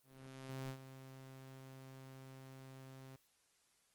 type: tone with ADSR envelope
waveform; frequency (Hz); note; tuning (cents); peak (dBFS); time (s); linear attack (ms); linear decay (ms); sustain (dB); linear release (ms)
sawtooth; 132.5; C3; +22; -38; 0.03-3.16; 660; 80; -11; 3
effects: white hiss -75 dBFS RMS until 3.94 s + Opus 24 kbps